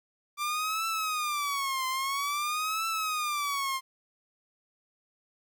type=tone with vibrato; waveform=sawtooth; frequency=1174.7 Hz; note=D6; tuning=in tune; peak=-25 dBFS; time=0.37-3.81 s; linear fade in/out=50 ms; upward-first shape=triangle; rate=0.5 Hz; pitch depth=220 cents each way; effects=11-bit